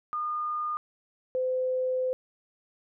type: tone pair in turn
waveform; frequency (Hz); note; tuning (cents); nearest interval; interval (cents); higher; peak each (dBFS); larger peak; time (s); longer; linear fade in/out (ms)
sine; 1218 / 512.1; D#6 / C5; -37 / -37; octave + minor third; 1500; first; -28 / -25; second; 0.13-0.77 / 1.35-2.13; second; 0
effects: none